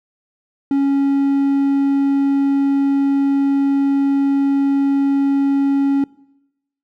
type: tone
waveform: triangle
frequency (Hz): 277.2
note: C#4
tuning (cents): 0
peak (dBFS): -11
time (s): 0.71-6.04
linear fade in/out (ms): 2
effects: noise-tail reverb RT60 0.9 s tail -23 dB re dry